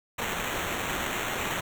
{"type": "noise with sample-and-hold", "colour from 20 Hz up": "white", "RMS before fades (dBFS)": -31, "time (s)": [0.18, 1.61], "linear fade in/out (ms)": 10, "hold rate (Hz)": 4900, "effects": []}